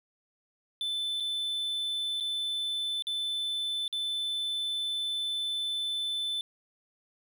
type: tone with dropouts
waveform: triangle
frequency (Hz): 3520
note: A7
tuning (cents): 0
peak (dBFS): -28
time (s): 0.81-6.41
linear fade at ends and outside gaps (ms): 1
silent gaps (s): 1.201-1.205 / 2.201-2.207 / 3.023-3.069 / 3.879-3.927
effects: none